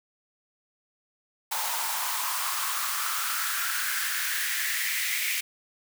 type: noise with high-pass filter sweep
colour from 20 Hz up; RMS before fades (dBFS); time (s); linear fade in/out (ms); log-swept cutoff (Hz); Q
white; -29; 1.51-5.41; 10; 850 to 2200; 4.8
effects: none